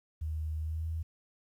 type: tone with pitch glide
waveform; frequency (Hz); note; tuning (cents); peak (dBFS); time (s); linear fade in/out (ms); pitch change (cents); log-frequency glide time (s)
sine; 78.1 to 80.95; D#2 to E2; +7 to -31; -32; 0.21-1.03; 10; +62; 0.61-0.88
effects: 11-bit